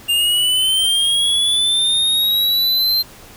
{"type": "linear sweep", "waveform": "square", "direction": "up", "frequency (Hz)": [2794, 4150], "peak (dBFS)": -14, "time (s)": [0.08, 3.03], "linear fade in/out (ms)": 20, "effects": ["pink hiss -41 dBFS RMS until 3.36 s"]}